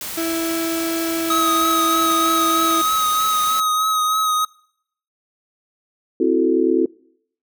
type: noise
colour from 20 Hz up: white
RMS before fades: -29 dBFS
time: 0.01-3.6 s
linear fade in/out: 2 ms
type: tone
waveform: 35% pulse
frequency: 329.6 Hz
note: E4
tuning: in tune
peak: -19 dBFS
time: 0.17-2.82 s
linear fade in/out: 10 ms
type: tone with vibrato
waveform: square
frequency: 1264 Hz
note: D#6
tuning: 27 cents sharp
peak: -17 dBFS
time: 1.3-4.45 s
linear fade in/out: 5 ms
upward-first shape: triangle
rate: 3.2 Hz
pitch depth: 28 cents each way
type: chord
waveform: sine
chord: F# half-diminished seventh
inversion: second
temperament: equal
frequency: 261.6 / 329.6 / 370 / 440 Hz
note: C4 / E4 / F#4 / A4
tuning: 0 / 0 / 0 / 0 cents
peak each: -21 / -18 / -18 / -21 dBFS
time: 6.2-6.86 s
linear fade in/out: 5 ms
effects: noise-tail reverb RT60 0.7 s tail -25 dB re dry